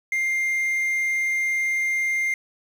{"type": "tone with quantisation", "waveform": "triangle", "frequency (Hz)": 2106, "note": "C7", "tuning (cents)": 11, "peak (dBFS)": -19, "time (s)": [0.12, 2.34], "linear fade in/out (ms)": 2, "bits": 8, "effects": []}